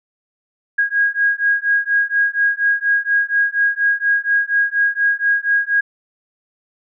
sine beating tone pair, 1637 / 1641.2 Hz, G#6 / G#6, -25 / -21 cents, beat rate 4.2 Hz, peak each -17 dBFS, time 0.78-5.81 s, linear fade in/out 10 ms, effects none

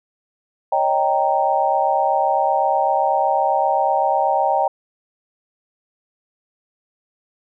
sine chord, Eb dominant seventh, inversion third, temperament equal with one note detuned, 554.4 / 622.3 / 784 / 929.1 Hz, Db5 / Eb5 / G5 / Bb5, 0 / 0 / 0 / -6 cents, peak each -23 / -22 / -18 / -21 dBFS, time 0.72-4.68 s, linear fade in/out 5 ms, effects none

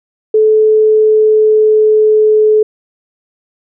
sine tone with pitch glide, 433.3 to 429.3 Hz, A4 to A4, -27 to -43 cents, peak -5 dBFS, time 0.34-2.63 s, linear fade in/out 5 ms, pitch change -16 cents, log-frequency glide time 0.52-2.46 s, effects none

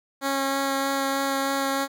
10% pulse tone with vibrato, 273.4 Hz, C#4, 24 cents flat, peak -15 dBFS, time 0.21-1.88 s, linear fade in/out 50 ms, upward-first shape sine, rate 3.2 Hz, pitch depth 9 cents each way, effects none

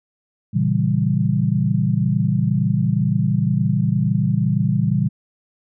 sine chord, A# diminished seventh, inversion none, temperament equal, 116.54 / 138.59 / 164.81 / 196 Hz, A#2 / C#3 / E3 / G3, 0 / 0 / 0 / 0 cents, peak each -21 dBFS, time 0.53-5.09 s, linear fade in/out 20 ms, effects none

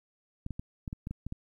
clicks, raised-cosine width 5 ms, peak -24 dBFS, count 9, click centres 0.464 / 0.507 / 0.595 / 0.878 / 0.929 / 1.071 / 1.11 / 1.266 / 1.324 s, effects 11-bit

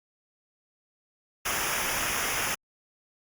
pink noise with comb filter, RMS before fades -29 dBFS, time 1.45-2.55 s, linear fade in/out 10 ms, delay 0.24 ms, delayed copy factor -0.8, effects Opus 48 kbps

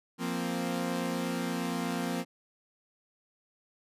sawtooth chord, F suspended fourth, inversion none, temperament equal, 174.61 / 233.1 / 261.6 Hz, F3 / Bb3 / C4, 0 / 0 / 0 cents, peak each -31 dBFS, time 0.18-2.25 s, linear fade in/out 50 ms, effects resampled to 32000 Hz

